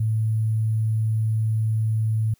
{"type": "tone with sample-and-hold", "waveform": "sine", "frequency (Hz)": 110, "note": "A2", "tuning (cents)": 0, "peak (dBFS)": -19, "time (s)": [0, 2.34], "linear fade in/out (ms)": 5, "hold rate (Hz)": 11025, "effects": ["white hiss -64 dBFS RMS until 2.39 s"]}